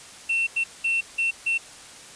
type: tone bursts at uneven times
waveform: triangle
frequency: 2700 Hz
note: E7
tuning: 41 cents sharp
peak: -19 dBFS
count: 5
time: 0.29-0.47 / 0.56-0.64 / 0.84-1.01 / 1.18-1.31 / 1.46-1.58 s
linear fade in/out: 10 ms
effects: white hiss -44 dBFS RMS until 2.15 s + resampled to 22050 Hz